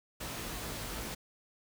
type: noise with comb filter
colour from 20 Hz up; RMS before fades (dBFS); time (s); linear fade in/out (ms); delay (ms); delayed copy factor
pink; -40; 0.2-1.15; 10; 18; +0.55
effects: none